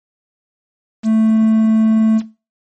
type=tone with quantisation; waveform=triangle; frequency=220.5 Hz; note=A3; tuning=4 cents sharp; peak=-8 dBFS; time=1.03-2.22 s; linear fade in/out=50 ms; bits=6; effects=noise-tail reverb RT60 0.3 s tail -17 dB re dry + MP3 32 kbps